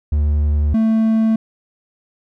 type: tone pair in turn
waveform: triangle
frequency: 74.1 / 222 Hz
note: D2 / A3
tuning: +16 / +16 cents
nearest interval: octave + perfect fifth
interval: 1900 cents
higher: second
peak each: -11 / -10 dBFS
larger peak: second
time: 0.12-0.74 / 0.74-1.36 s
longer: neither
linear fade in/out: 5 ms
effects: none